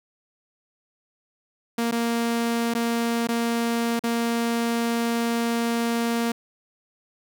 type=tone with dropouts; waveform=sawtooth; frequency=233.1 Hz; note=A#3; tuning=in tune; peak=-18 dBFS; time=1.78-6.32 s; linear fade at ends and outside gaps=5 ms; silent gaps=1.913-1.922 / 2.739-2.749 / 3.272-3.287 / 3.994-4.037 s; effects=none